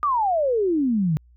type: exponential sweep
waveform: sine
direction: down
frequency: 1228 to 146.83 Hz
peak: -18 dBFS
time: 0.03-1.17 s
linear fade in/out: 0 ms
effects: added 60 Hz sine -50 dBFS peak until 1.36 s